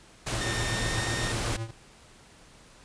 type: noise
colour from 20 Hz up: pink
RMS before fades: -31 dBFS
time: 0.26-1.57 s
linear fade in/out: 10 ms
type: tone with tremolo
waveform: square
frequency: 113 Hz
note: A2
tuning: 47 cents sharp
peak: -30 dBFS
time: 0.32-1.71 s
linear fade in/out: 5 ms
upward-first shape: triangle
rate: 7.9 Hz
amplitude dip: 90%
type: tone with pitch glide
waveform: sawtooth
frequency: 1821 to 1840 Hz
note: A#6 to A#6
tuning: -41 to -23 cents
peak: -30 dBFS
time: 0.41-1.32 s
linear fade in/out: 2 ms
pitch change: +18 cents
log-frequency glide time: 0.71-1.02 s
effects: pink hiss -54 dBFS RMS until 2.84 s + resampled to 22050 Hz